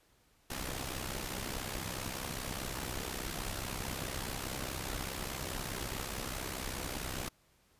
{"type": "noise with amplitude modulation", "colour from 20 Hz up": "pink", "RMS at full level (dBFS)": -36, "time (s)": [0.5, 7.29], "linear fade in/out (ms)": 5, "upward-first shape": "sine", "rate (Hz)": 64.8, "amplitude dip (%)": 70, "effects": ["pink hiss -69 dBFS RMS until 7.79 s", "resampled to 32000 Hz"]}